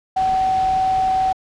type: tone in noise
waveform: sine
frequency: 757 Hz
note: F#5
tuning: 39 cents sharp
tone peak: -15 dBFS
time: 0.16-1.33 s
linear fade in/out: 10 ms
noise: pink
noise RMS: -33 dBFS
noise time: 0.16-1.33 s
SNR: +15 dB
effects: low-pass 5000 Hz 12 dB/octave